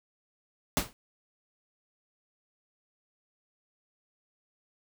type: noise with exponential decay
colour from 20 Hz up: pink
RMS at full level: -23 dBFS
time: 0.77-0.93 s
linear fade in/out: 0 ms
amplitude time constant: 34 ms
effects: none